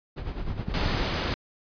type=noise with tremolo; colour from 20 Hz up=brown; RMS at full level=-29 dBFS; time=0.16-1.05 s; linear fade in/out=20 ms; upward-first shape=sine; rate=9.6 Hz; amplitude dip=65%
type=click train; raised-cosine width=5 ms; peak=-18 dBFS; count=6; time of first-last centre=0.51-0.949 s; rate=11.4 Hz
type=noise; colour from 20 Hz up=pink; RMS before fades=-28 dBFS; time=0.74-1.34 s; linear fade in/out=0 ms
effects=resampled to 11025 Hz